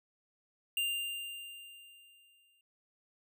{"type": "tone with exponential decay", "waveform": "square", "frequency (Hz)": 2794, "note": "F7", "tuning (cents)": 0, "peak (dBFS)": -30, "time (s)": [0.77, 2.61], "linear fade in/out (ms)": 2, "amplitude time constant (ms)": 400, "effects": []}